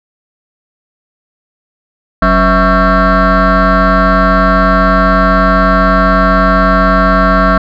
sine tone with frequency modulation, 650 Hz, E5, 24 cents flat, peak -3 dBFS, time 2.22-7.58 s, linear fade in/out 5 ms, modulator 232 Hz, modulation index 3.8, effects tanh soft clip ceiling -4 dBFS

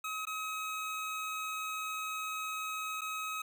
25% pulse tone with dropouts, 1273 Hz, D#6, 39 cents sharp, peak -32 dBFS, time 0.04-3.42 s, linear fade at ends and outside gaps 5 ms, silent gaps 0.254-0.269 / 3.01-3.016 s, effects none

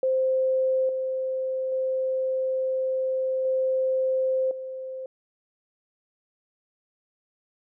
sine tone with level steps, 522 Hz, C5, 4 cents flat, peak -20 / -25 / -23 / -21 / -32 dBFS, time 0.03-5.06 s, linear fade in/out 2 ms, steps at 0.89 / 1.72 / 3.45 / 4.51 s, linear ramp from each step 2 ms, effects none

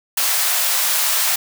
white high-pass noise, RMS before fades -18 dBFS, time 0.17-1.36 s, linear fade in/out 5 ms, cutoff 630 Hz, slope 24 dB/octave, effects none

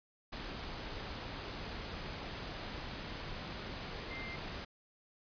sine tone in noise, 2093 Hz, C7, in tune, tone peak -44 dBFS, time 4.1-4.36 s, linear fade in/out 10 ms, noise pink, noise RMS -43 dBFS, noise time 0.32-4.65 s, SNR -4 dB, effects resampled to 11025 Hz

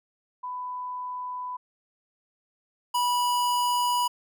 sine / square tone pair in turn, 997 / 978.2 Hz, B5 / B5, +16 / -17 cents, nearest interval unison, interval 33 cents, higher first, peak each -31 / -23 dBFS, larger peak second, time 0.43-1.57 / 2.94-4.08 s, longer neither, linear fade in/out 10 ms, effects none

